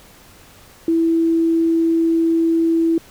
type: tone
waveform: sine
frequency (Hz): 329.6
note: E4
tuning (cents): 0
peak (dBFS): -13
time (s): 0.88-2.98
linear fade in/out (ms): 2
effects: pink hiss -46 dBFS RMS until 3.1 s